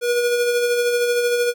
square tone with tremolo, 482 Hz, B4, 42 cents flat, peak -16 dBFS, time 0.01-1.54 s, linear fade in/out 50 ms, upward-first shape sine, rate 13 Hz, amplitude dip 35%, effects none

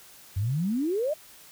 sine exponential sweep, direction up, 90.1 to 640 Hz, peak -24 dBFS, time 0.36-1.14 s, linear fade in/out 10 ms, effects white hiss -51 dBFS RMS until 1.51 s

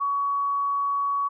sine tone, 1125 Hz, C#6, 25 cents sharp, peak -22 dBFS, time 0-1.29 s, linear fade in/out 20 ms, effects none

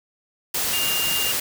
sine tone in noise, 2815 Hz, F7, 13 cents sharp, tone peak -24 dBFS, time 0.73-1.32 s, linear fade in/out 5 ms, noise white, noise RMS -24 dBFS, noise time 0.54-1.4 s, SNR -3 dB, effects none

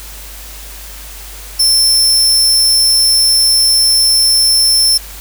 sawtooth tone, 5340 Hz, E8, 22 cents sharp, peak -5 dBFS, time 1.59-4.98 s, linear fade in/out 10 ms, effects added 50 Hz sine -31 dBFS peak until 5.2 s + white hiss -32 dBFS RMS until 5.2 s

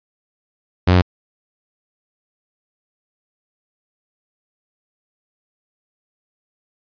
sawtooth tone, 90.5 Hz, F#2, 38 cents flat, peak -6 dBFS, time 0.87-1.02 s, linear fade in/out 10 ms, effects resampled to 11025 Hz

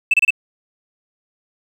sine tone bursts, 2637 Hz, E7, in tune, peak -8 dBFS, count 4, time 0.11-0.306 s, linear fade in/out 5 ms, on 28 ms, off 28 ms, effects tanh soft clip ceiling -7 dBFS + 7-bit

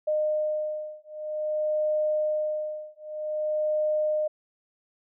sine beating tone pair, 611 / 611.52 Hz, D#5 / D#5, -32 / -30 cents, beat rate 0.52 Hz, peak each -28 dBFS, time 0.07-4.28 s, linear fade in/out 10 ms, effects none

